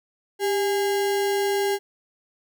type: tone with sample-and-hold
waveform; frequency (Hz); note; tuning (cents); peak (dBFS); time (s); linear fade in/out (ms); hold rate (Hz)
sine; 396.8; G4; +21; -20; 0.39-1.79; 50; 1225
effects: none